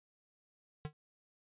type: tone with exponential decay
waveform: square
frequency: 150.8 Hz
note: D3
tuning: 46 cents sharp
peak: -34 dBFS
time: 0.85-0.93 s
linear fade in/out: 0 ms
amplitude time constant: 17 ms
effects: resampled to 8000 Hz